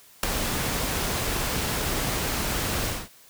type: noise with ADSR envelope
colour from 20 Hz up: pink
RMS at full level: -17 dBFS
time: 0.23-3.09 s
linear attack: 5 ms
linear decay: 3 ms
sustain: -10 dB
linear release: 230 ms
effects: white hiss -53 dBFS RMS until 3.29 s

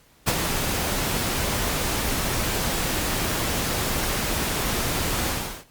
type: noise with ADSR envelope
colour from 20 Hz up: pink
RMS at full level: -19 dBFS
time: 0.26-5.65 s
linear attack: 24 ms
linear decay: 37 ms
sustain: -6 dB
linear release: 370 ms
effects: pink hiss -57 dBFS RMS until 5.7 s + Opus 48 kbps

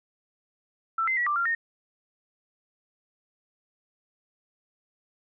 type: tone with pitch steps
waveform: sine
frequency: 1333 / 2070 / 1932 / 1180 / 1384 / 1843 Hz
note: E6 / C7 / B6 / D6 / F6 / A#6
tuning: +19 / -19 / -39 / +8 / -16 / -20 cents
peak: -23 dBFS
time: 0.98-1.55 s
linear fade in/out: 5 ms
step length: 95 ms
effects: none

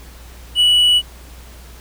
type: tone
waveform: triangle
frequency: 2945 Hz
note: F#7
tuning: 9 cents flat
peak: -8 dBFS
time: 0.55-1.02 s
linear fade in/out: 50 ms
effects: added 60 Hz sine -37 dBFS peak until 1.8 s + pink hiss -43 dBFS RMS until 1.8 s

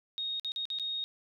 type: tone with dropouts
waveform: sine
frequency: 3729 Hz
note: A#7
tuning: in tune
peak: -32 dBFS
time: 0.18-1.04 s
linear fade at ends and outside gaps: 0 ms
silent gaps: 0.397-0.447 / 0.519-0.561 / 0.654-0.702 / 0.787-0.797 s
effects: none

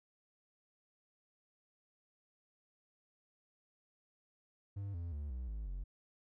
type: tone with pitch steps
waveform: triangle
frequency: 99.7 / 85.3 / 72.98 / 62.45 / 53.43 / 45.71 Hz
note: G2 / F2 / D2 / B1 / G#1 / F#1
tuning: +30 / -40 / -10 / +20 / +50 / -20 cents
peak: -37 dBFS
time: 4.76-5.84 s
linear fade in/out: 10 ms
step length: 180 ms
effects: none

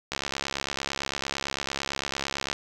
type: click train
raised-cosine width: 0.2 ms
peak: -11 dBFS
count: 167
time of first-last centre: 0.12-2.529 s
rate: 68.9 Hz
effects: none

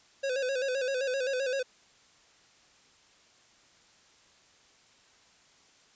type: tone with vibrato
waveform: square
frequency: 526 Hz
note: C5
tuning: 9 cents sharp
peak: -29 dBFS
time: 0.23-1.63 s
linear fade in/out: 10 ms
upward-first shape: square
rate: 7.7 Hz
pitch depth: 70 cents each way
effects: white hiss -61 dBFS RMS until 5.95 s + resampled to 16000 Hz

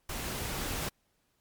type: noise with level ramp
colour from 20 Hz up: pink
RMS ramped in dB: -37 to -34 dBFS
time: 0.09-0.89 s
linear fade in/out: 5 ms
effects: pink hiss -74 dBFS RMS until 1.4 s + MP3 96 kbps

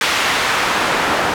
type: noise with band-pass filter sweep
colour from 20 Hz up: pink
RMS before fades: -17 dBFS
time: 0.01-1.34 s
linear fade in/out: 2 ms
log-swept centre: 2200 to 950 Hz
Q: 0.75
effects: none

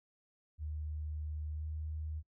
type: tone with pitch glide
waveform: sine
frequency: 76.3 to 77.54 Hz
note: D#2 to D#2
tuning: -33 to -5 cents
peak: -37 dBFS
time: 0.58-2.23 s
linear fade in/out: 50 ms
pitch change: +28 cents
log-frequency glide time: 1.56-1.64 s
effects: noise-tail reverb RT60 0.1 s tail -26 dB re dry

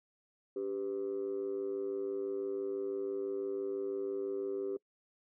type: tone with amplitude modulation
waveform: sine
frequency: 393.5 Hz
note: G4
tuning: 7 cents sharp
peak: -29 dBFS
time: 0.56-4.77 s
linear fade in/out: 5 ms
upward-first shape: sine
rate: 106 Hz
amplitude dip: 85%
effects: noise-tail reverb RT60 0.1 s tail -25 dB re dry + tanh soft clip ceiling -28 dBFS

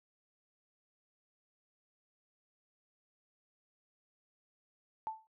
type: tone with exponential decay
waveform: sine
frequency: 880 Hz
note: A5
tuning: in tune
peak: -32 dBFS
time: 5.07-5.27 s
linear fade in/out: 0 ms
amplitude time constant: 42 ms
effects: noise-tail reverb RT60 0.1 s tail -21 dB re dry

